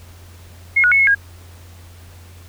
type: tone with pitch steps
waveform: sine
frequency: 2158 / 1457 / 2198 / 2174 / 1629 Hz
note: C#7 / F#6 / C#7 / C#7 / G#6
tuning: -47 / -27 / -15 / -34 / -34 cents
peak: -10 dBFS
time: 0.76-1.15 s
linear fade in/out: 10 ms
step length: 78 ms
effects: added 87 Hz sine -39 dBFS peak until 2.48 s + pink hiss -47 dBFS RMS until 2.48 s